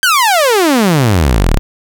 sawtooth exponential sweep, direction down, 1600 to 30.87 Hz, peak -4 dBFS, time 0.03-1.59 s, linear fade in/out 0 ms, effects none

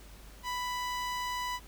sawtooth tone with notch filter, 991 Hz, B5, 6 cents sharp, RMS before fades -35 dBFS, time 0.43-1.6 s, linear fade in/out 50 ms, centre 11000 Hz, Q 1.1, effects added 50 Hz sine -50 dBFS peak until 1.67 s + pink hiss -55 dBFS RMS until 1.67 s

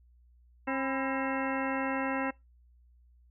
harmonic tone with a mistuned harmonic, 268 Hz, C4, 42 cents sharp, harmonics 1 / 2 / 3 / 4 / 5 / 6 / 7 / 8 / 10, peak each -33 / -36 / -38 / -39 / -40 / -41 / -41 / -42 / -43 dBFS, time 0.67-2.31 s, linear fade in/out 10 ms, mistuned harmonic 4, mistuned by -110 cents, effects noise-tail reverb RT60 0.2 s tail -23 dB re dry + added 60 Hz sine -58 dBFS peak until 3.3 s

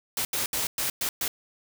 white noise bursts at uneven times, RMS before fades -28 dBFS, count 6, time 0.17-0.25 / 0.33-0.46 / 0.53-0.67 / 0.78-0.9 / 1.01-1.09 / 1.21-1.28 s, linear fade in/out 2 ms, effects none

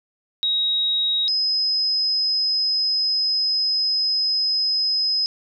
sine tone pair in turn, 3800 / 5072 Hz, A#7 / D#8, +33 / +32 cents, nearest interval perfect fourth, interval 499 cents, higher second, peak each -18 dBFS, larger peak neither, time 0.43-1.28 / 1.28-5.26 s, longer second, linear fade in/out 0 ms, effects none

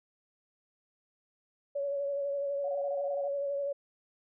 sine tone with vibrato, 563 Hz, C#5, 27 cents sharp, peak -30 dBFS, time 1.75-3.73 s, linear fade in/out 10 ms, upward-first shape sine, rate 12 Hz, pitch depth 26 cents each way
sine tone bursts, 718 Hz, F5, 48 cents sharp, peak -38 dBFS, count 10, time 2.64-3.28 s, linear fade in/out 5 ms, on 46 ms, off 20 ms
effects none

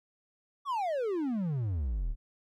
triangle exponential sweep, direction down, 1174.7 to 32.88 Hz, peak -27 dBFS, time 0.65-2.16 s, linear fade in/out 50 ms, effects none

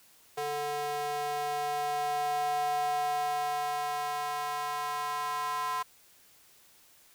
square tone with high-pass filter sweep, 146.83 Hz, D3, in tune, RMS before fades -32 dBFS, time 0.37-5.83 s, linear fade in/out 10 ms, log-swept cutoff 570 to 1000 Hz, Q 5.2, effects white hiss -60 dBFS RMS until 7.14 s

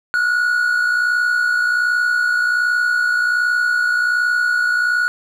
triangle tone pair together, 1396.9 / 1458.2 Hz, F6 / F#6, 0 / -26 cents, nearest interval minor second, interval 74 cents, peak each -22 / -13 dBFS, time 0.14-5.08 s, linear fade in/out 0 ms, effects none

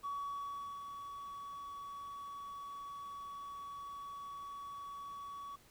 triangle tone with ADSR envelope, 1130 Hz, C#6, 33 cents sharp, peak -34 dBFS, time 0.03-5.56 s, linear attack 26 ms, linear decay 750 ms, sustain -8 dB, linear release 8 ms, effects tanh soft clip ceiling -34 dBFS + pink hiss -64 dBFS RMS until 5.7 s

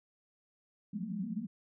pink band-pass noise, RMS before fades -38 dBFS, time 0.93-1.47 s, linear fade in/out 5 ms, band 180 to 230 Hz, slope 96 dB/octave, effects none

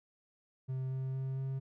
triangle tone with pitch steps, 130.81 / 131.8 / 132.79 / 133.79 Hz, C3 / C3 / C3 / C3, 0 / +13 / +26 / +39 cents, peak -32 dBFS, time 0.68-1.6 s, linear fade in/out 20 ms, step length 230 ms, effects none

